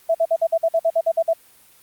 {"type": "tone bursts", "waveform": "sine", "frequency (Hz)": 659.3, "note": "E5", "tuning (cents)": 0, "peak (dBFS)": -14, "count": 12, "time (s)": [0.09, 1.335], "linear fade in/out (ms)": 10, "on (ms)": 57, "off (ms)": 51, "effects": ["white hiss -52 dBFS RMS until 1.82 s", "Opus 32 kbps"]}